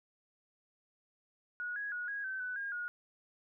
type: tone with pitch steps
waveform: sine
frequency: 1455 / 1661 / 1454 / 1647 / 1540 / 1496 / 1621 / 1441 Hz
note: F#6 / G#6 / F#6 / G#6 / G6 / F#6 / G#6 / F#6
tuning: -29 / 0 / -31 / -15 / -31 / +19 / -42 / -46 cents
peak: -36 dBFS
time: 1.6-2.88 s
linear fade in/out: 0 ms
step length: 160 ms
effects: none